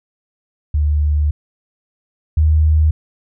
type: tone pair in turn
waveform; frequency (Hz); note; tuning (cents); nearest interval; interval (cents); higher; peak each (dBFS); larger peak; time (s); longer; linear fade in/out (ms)
sine; 74.4 / 77.55; D2 / D#2; +23 / -5; minor second; 72; second; -12 / -9; second; 0.74-1.31 / 2.37-2.91; first; 5
effects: none